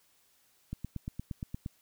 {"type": "click train", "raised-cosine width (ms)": 5, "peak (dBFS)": -24, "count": 9, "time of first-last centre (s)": [0.73, 1.661], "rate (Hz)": 8.59, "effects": ["white hiss -68 dBFS RMS until 1.81 s"]}